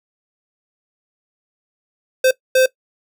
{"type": "tone bursts at uneven times", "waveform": "square", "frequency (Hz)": 518, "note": "C5", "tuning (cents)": -17, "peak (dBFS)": -11, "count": 2, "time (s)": [[2.24, 2.31], [2.55, 2.66]], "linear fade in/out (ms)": 5, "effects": ["noise-tail reverb RT60 0.1 s tail -19 dB re dry"]}